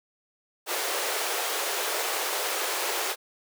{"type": "high-pass noise", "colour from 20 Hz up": "pink", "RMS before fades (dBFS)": -29, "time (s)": [0.66, 3.16], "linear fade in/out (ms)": 50, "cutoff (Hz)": 380, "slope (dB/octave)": 48, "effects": []}